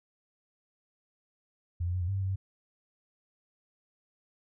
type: tone with pitch steps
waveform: sine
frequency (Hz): 86.5 / 88.4 / 91.7 / 86.9 / 97.8 / 97 / 95.1 / 96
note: F2 / F2 / F#2 / F2 / G2 / G2 / F#2 / G2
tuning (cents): -16 / +22 / -15 / -8 / -4 / -18 / +48 / -36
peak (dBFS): -28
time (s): 1.8-2.36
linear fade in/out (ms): 10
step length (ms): 70
effects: none